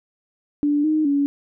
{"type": "tone with pitch steps", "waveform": "sine", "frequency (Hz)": [291.9, 309.6, 283.4], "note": ["D4", "D#4", "C#4"], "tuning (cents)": [-10, -9, 38], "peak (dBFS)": -16, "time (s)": [0.63, 1.26], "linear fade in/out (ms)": 0, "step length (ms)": 210, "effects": []}